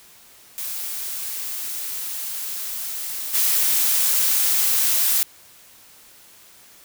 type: noise with level steps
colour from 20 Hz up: blue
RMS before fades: -29 / -19 dBFS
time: 0.58-5.23 s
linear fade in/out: 0 ms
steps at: 3.33 s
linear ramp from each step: 20 ms
effects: white hiss -49 dBFS RMS until 6.84 s